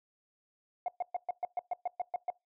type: tone bursts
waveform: sine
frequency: 717 Hz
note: F5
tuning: 45 cents sharp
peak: -28 dBFS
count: 11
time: 0.86-2.302 s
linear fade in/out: 2 ms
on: 22 ms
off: 120 ms
effects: noise-tail reverb RT60 0.2 s tail -23 dB re dry + tanh soft clip ceiling -27 dBFS